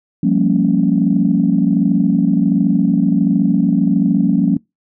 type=chord; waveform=sine; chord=G half-diminished seventh; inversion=third; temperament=equal with one note detuned; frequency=174.61 / 196 / 229.2 / 277.2 Hz; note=F3 / G3 / Bb3 / Db4; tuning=0 / 0 / -29 / 0 cents; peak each=-16 dBFS; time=0.23-4.57 s; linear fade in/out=5 ms; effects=noise-tail reverb RT60 0.2 s tail -24 dB re dry + tanh soft clip ceiling -1 dBFS